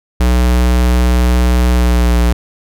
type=tone with pitch glide; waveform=square; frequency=61.3 to 59.55 Hz; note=B1 to A#1; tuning=-12 to +38 cents; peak=-9 dBFS; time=0.2-2.33 s; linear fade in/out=5 ms; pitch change=-50 cents; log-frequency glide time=1.71-2.19 s; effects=none